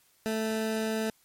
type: tone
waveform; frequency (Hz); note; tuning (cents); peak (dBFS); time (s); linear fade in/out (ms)
20% pulse; 220; A3; 0; -23; 0.26-1.1; 0
effects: white hiss -65 dBFS RMS until 1.24 s + MP3 64 kbps